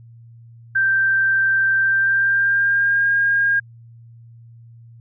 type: tone with pitch glide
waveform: sine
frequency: 1568 to 1618.6 Hz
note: G6 to G#6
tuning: 0 to -45 cents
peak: -14 dBFS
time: 0.75-3.6 s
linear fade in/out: 10 ms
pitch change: +55 cents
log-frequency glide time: 1.81-3.09 s
effects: added 116 Hz sine -41 dBFS peak until 5 s